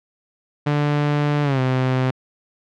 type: tone with pitch glide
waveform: sawtooth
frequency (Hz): 146.83 to 129.31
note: D3 to C3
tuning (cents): 0 to -20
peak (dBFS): -13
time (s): 0.66-2.11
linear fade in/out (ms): 10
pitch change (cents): -220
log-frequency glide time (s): 1.43-1.6
effects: low-pass 3000 Hz 12 dB/octave